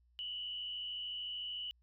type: tone with frequency modulation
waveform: sine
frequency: 2960 Hz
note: F#7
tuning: in tune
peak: -39 dBFS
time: 0.19-1.71 s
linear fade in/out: 0 ms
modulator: 93.5 Hz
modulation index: 0.85
effects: added 60 Hz sine -67 dBFS peak until 1.82 s